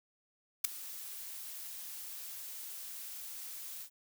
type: noise with ADSR envelope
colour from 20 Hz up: blue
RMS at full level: -25 dBFS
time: 0.64-3.9 s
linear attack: 9 ms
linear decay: 5 ms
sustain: -20 dB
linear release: 82 ms
effects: none